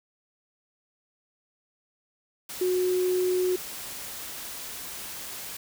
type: tone in noise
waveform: sine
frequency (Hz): 365.6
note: F#4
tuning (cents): -21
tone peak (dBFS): -22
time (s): 2.61-3.56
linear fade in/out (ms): 5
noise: white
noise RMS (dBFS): -38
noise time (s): 2.49-5.57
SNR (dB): +13
effects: none